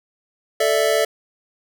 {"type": "chord", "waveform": "square", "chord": "A suspended fourth", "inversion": "none", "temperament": "just", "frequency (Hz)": [440, 586.7, 660], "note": ["A4", "D5", "E5"], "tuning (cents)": [0, -2, 2], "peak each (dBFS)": -21, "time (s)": [0.6, 1.05], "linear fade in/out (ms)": 5, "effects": []}